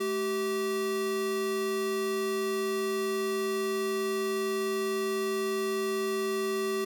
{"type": "tone pair together", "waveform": "square", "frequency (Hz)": [216.8, 386.3], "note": ["A3", "G4"], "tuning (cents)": [-25, -25], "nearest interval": "minor seventh", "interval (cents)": 1000, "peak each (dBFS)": [-38, -29], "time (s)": [0, 6.85], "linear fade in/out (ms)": 10, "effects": []}